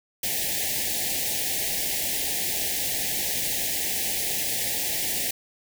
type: band-stop noise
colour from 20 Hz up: white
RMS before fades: -27 dBFS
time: 0.23-5.31 s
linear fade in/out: 5 ms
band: 860 to 1700 Hz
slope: 96 dB/octave
effects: none